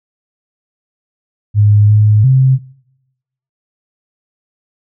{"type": "tone with pitch steps", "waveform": "sine", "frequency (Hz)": [104.1, 106, 131.7], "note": ["G#2", "G#2", "C3"], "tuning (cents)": [5, 36, 12], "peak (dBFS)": -5, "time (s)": [1.54, 2.59], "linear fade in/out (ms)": 50, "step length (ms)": 350, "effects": ["noise-tail reverb RT60 1.0 s tail -25 dB re dry"]}